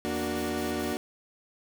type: chord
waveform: 30% pulse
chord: Bb augmented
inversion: none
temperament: equal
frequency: 233.1 / 293.7 / 370 Hz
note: Bb3 / D4 / F#4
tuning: 0 / 0 / 0 cents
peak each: -31 dBFS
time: 0.05-0.97 s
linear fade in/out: 0 ms
type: tone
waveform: sawtooth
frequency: 82.5 Hz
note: E2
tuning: 2 cents sharp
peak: -36 dBFS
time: 0.06-0.93 s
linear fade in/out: 5 ms
type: noise bursts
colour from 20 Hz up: white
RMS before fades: -46 dBFS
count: 4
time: 0.13-0.944 s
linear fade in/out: 20 ms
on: 160 ms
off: 58 ms
effects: none